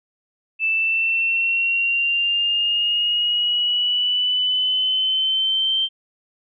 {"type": "linear sweep", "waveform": "sine", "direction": "up", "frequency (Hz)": [2637, 3136], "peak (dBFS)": -17, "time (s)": [0.59, 5.89], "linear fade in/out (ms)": 50, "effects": []}